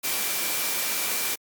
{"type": "tone in noise", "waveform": "sine", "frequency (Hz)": 2349, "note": "D7", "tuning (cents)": 0, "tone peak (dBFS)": -37, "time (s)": [0.03, 1.36], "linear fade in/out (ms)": 20, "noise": "white", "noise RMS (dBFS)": -27, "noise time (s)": [0.03, 1.36], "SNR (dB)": -13, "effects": ["high-pass 200 Hz 12 dB/octave", "Opus 48 kbps"]}